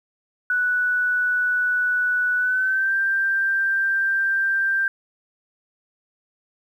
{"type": "tone with pitch glide", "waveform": "sine", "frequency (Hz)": [1480, 1577.1], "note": ["F#6", "G6"], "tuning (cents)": [0, 10], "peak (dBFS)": -18, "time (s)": [0.5, 4.88], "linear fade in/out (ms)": 2, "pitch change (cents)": 110, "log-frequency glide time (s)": [2.37, 2.94], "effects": ["9-bit"]}